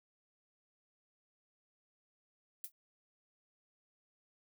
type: noise with exponential decay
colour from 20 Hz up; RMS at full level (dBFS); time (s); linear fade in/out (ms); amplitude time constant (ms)
violet; -38; 2.64-2.72; 2; 16
effects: none